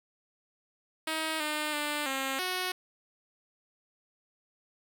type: tone with pitch steps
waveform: 5% pulse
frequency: 317.1 / 302.8 / 296.1 / 268.3 / 367.5 Hz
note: D#4 / D#4 / D4 / C4 / F#4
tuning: +33 / -47 / +14 / +44 / -12 cents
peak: -19 dBFS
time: 1.07-2.72 s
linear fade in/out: 5 ms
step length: 330 ms
effects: none